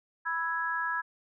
sine chord, E major, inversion second, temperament equal, 987.8 / 1318.5 / 1661.2 Hz, B5 / E6 / G#6, 0 / 0 / 0 cents, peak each -34 / -35 / -31 dBFS, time 0.25-1.02 s, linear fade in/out 20 ms, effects none

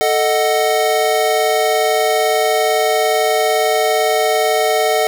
square chord, D# diminished, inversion second, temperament equal, 440 / 622.3 / 740 Hz, A4 / D#5 / F#5, 0 / 0 / 0 cents, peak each -18 dBFS, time 0.01-5.07 s, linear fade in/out 0 ms, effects none

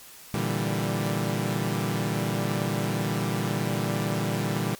sawtooth chord, E half-diminished seventh, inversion second, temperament equal, 116.54 / 146.83 / 164.81 / 196 Hz, Bb2 / D3 / E3 / G3, 0 / 0 / 0 / 0 cents, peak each -26 / -27 / -28 / -26 dBFS, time 0.34-4.75 s, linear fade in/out 0 ms, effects white hiss -47 dBFS RMS until 4.79 s + MP3 96 kbps

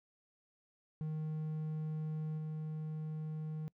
triangle tone with level steps, 155.56 Hz, D#3, in tune, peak -34 / -36 dBFS, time 1.01-3.68 s, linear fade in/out 0 ms, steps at 2.37 s, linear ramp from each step 20 ms, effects noise-tail reverb RT60 0.1 s tail -24 dB re dry

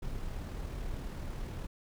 brown noise with amplitude modulation, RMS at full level -37 dBFS, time 0.02-1.67 s, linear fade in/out 10 ms, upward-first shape sine, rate 38.3 Hz, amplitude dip 30%, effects none

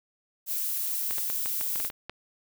violet noise, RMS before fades -30 dBFS, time 0.46-1.91 s, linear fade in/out 50 ms
clicks, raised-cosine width 0.3 ms, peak -20 dBFS, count 10, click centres 1.109 / 1.183 / 1.301 / 1.459 / 1.611 / 1.758 / 1.801 / 1.849 / 1.901 / 2.096 s
effects none

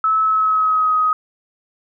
sine tone with pitch glide, 1300 to 1257.9 Hz, E6 to D#6, -24 to +19 cents, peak -13 dBFS, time 0.04-1.13 s, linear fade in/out 2 ms, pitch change -57 cents, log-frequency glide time 0.21-0.95 s, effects none

